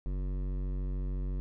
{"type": "tone with hard clipping", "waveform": "triangle", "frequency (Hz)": 46.92, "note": "F#1", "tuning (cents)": 25, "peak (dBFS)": -33, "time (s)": [0.06, 1.4], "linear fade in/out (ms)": 0, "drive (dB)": 18, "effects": []}